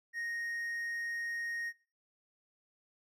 triangle tone, 1864.7 Hz, A#6, in tune, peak -34 dBFS, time 0.13-1.73 s, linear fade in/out 50 ms, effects noise-tail reverb RT60 0.4 s tail -19 dB re dry

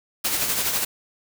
white noise with tremolo, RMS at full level -22 dBFS, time 0.24-0.85 s, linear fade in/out 10 ms, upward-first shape sine, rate 12 Hz, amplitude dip 45%, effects none

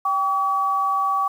sine tone pair together, 784 / 1139.3 Hz, G5 / C#6, 0 / +47 cents, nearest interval tritone, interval 647 cents, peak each -25 / -19 dBFS, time 0.05-1.28 s, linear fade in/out 5 ms, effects 8-bit

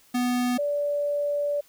square / sine tone pair in turn, 246.9 / 580 Hz, B3 / D5, 0 / -22 cents, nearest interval octave + minor third, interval 1478 cents, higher second, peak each -23 dBFS, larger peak neither, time 0.14-0.58 / 0.58-1.61 s, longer second, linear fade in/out 10 ms, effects white hiss -58 dBFS RMS until 1.68 s

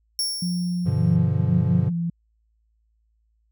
sawtooth tone with exponential decay, 5480 Hz, F8, 34 cents flat, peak -18 dBFS, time 0.19-1.16 s, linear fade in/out 1 ms, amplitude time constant 210 ms
sine tone with vibrato, 173.3 Hz, F3, 13 cents flat, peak -22 dBFS, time 0.42-2.1 s, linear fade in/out 5 ms, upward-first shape square, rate 1 Hz, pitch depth 38 cents each way
triangle chord, G dominant seventh, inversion none, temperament equal with one note detuned, 98 / 123.47 / 146.83 / 172.01 Hz, G2 / B2 / D3 / F3, 0 / 0 / 0 / -26 cents, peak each -22 dBFS, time 0.85-1.9 s, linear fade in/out 20 ms
effects added 55 Hz sine -63 dBFS peak until 3.51 s

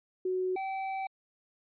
sine / square tone pair in turn, 370.2 / 770.5 Hz, F#4 / G5, +1 / -30 cents, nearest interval octave + minor second, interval 1269 cents, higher second, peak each -28 / -33 dBFS, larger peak first, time 0.25-0.56 / 0.56-1.07 s, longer second, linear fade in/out 5 ms, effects resampled to 8000 Hz

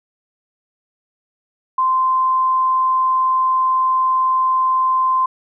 sine tone, 1039 Hz, C6, 12 cents flat, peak -13 dBFS, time 1.78-5.26 s, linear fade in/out 5 ms, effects none

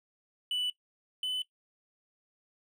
triangle tone pair in turn, 2973 / 3013 Hz, F#7 / F#7, +8 / +31 cents, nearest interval unison, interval 23 cents, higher second, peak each -28 dBFS, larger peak neither, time 0.51-0.7 / 1.23-1.42 s, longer neither, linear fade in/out 2 ms, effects noise-tail reverb RT60 0.1 s tail -19 dB re dry

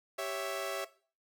sawtooth chord, C# diminished, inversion second, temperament equal, 392 / 554.4 / 659.3 Hz, G4 / C#5 / E5, 0 / 0 / 0 cents, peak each -38 / -35 / -33 dBFS, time 0.18-0.85 s, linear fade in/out 10 ms, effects noise-tail reverb RT60 0.4 s tail -17 dB re dry

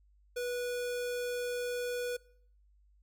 square tone, 489.1 Hz, B4, 17 cents flat, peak -34 dBFS, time 0.36-2.17 s, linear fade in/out 10 ms, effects noise-tail reverb RT60 0.6 s tail -22 dB re dry + added 50 Hz sine -62 dBFS peak until 3.02 s

